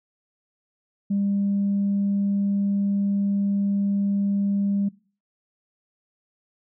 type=tone; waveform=sine; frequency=200 Hz; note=G3; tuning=35 cents sharp; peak=-19 dBFS; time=1.1-4.89 s; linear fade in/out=10 ms; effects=noise-tail reverb RT60 0.4 s tail -22 dB re dry + tanh soft clip ceiling -16 dBFS